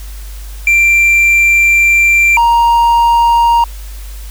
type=tone pair in turn; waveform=triangle; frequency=2361 / 937 Hz; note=D7 / A#5; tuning=+9 / +9 cents; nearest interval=octave + major third; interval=1600 cents; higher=first; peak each=-4 dBFS; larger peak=neither; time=0.67-2.37 / 2.37-3.64 s; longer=first; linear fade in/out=2 ms; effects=added 50 Hz sine -24 dBFS peak until 4.3 s + white hiss -37 dBFS RMS until 4.3 s